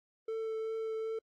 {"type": "tone with vibrato", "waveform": "triangle", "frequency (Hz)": 444, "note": "A4", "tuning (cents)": 16, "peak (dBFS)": -32, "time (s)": [0.28, 1.19], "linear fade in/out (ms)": 5, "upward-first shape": "triangle", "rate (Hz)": 2.6, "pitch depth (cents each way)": 11, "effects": ["AAC 64 kbps"]}